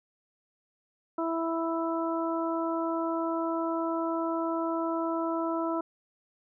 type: harmonic tone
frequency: 329.6 Hz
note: E4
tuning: in tune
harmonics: 1 / 2 / 3 / 4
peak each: -30 / -33 / -35 / -36 dBFS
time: 1.18-5.81 s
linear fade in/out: 5 ms
effects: none